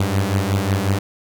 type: beating tone pair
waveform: sawtooth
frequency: 95.4 / 100.9 Hz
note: G2 / G#2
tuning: -47 / -49 cents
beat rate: 5.5 Hz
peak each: -16 dBFS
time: 0-0.99 s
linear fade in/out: 5 ms
effects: none